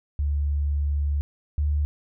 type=tone pair in turn; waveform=sine; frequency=72.3 / 73.69 Hz; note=D2 / D2; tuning=-27 / +6 cents; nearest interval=unison; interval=33 cents; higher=second; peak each=-21 / -20 dBFS; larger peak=second; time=0.19-1.21 / 1.58-1.85 s; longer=first; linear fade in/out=0 ms; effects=none